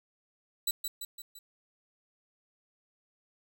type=tone with echo; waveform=15% pulse; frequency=3951 Hz; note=B7; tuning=in tune; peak=-20 dBFS; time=0.67-0.71 s; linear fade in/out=5 ms; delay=170 ms; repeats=4; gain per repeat=-5 dB; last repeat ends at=1.39 s; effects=none